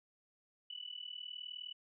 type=tone with amplitude modulation; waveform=sine; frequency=2967 Hz; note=F#7; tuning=4 cents sharp; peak=-40 dBFS; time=0.7-1.73 s; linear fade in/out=5 ms; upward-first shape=sine; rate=39.6 Hz; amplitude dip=90%; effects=none